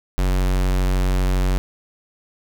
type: tone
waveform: square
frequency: 46.32 Hz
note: F#1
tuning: 3 cents sharp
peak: -17 dBFS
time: 0.18-1.58 s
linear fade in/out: 0 ms
effects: 9-bit